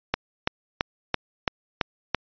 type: click train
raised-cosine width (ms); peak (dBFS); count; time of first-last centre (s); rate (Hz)
0.3; -5; 7; 0.14-2.147; 2.99
effects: resampled to 11025 Hz